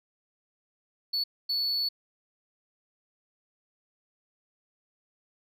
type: tone bursts at uneven times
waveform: sine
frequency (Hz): 4435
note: C#8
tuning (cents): 0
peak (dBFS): -23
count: 2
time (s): 1.13-1.24 / 1.49-1.89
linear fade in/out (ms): 10
effects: tanh soft clip ceiling -25 dBFS